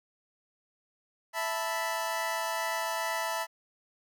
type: chord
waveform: 25% pulse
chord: E suspended fourth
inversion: none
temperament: equal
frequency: 659.3 / 880 / 987.8 Hz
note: E5 / A5 / B5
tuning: 0 / 0 / 0 cents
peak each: -31 dBFS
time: 1.33-3.47 s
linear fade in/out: 50 ms
effects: none